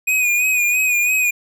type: tone with vibrato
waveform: square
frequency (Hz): 2475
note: D#7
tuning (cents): -10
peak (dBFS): -15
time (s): 0.07-1.31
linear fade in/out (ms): 10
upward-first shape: sine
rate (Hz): 3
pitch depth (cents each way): 47
effects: none